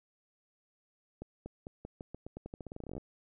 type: accelerating click train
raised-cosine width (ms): 2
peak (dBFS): -29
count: 23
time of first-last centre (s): 1.22-2.98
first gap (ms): 240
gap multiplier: 0.87
effects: none